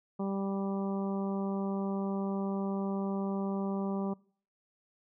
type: harmonic tone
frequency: 196 Hz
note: G3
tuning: in tune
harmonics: 1 / 2 / 3 / 4 / 5 / 6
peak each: -32 / -38 / -42 / -44 / -46 / -48 dBFS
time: 0.19-4.14 s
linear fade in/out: 10 ms
effects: noise-tail reverb RT60 0.5 s tail -24 dB re dry